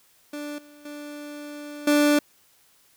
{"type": "tone with level steps", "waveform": "30% pulse", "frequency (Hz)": 293.7, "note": "D4", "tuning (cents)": 0, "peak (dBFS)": [-29, -45, -33, -14], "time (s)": [0.33, 2.19], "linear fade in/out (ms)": 5, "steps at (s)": [0.58, 0.85, 1.87], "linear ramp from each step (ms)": 5, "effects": ["white hiss -60 dBFS RMS until 2.96 s"]}